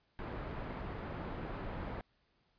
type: low-pass noise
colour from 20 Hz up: pink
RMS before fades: -42 dBFS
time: 0.19-2.01 s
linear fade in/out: 0 ms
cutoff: 1500 Hz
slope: 12 dB/octave
effects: pink hiss -75 dBFS RMS until 2.58 s + resampled to 11025 Hz